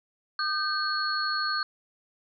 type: tone cluster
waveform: sine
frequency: 1218 / 1550 / 4345 Hz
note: D#6 / G6 / C#8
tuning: -37 / -20 / -35 cents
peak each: -30 dBFS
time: 0.39-1.63 s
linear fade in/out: 2 ms
effects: none